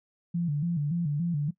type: tone with vibrato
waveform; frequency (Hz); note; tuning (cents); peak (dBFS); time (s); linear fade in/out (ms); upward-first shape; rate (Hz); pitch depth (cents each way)
sine; 158.3; D#3; +30; -25; 0.34-1.51; 10; square; 3.5; 140
effects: noise-tail reverb RT60 0.1 s tail -19 dB re dry